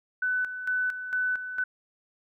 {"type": "tone with tremolo", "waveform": "sine", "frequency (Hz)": 1500, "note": "F#6", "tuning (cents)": 23, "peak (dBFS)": -24, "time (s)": [0.22, 1.64], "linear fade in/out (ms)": 5, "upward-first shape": "square", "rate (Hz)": 2.2, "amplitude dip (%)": 65, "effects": []}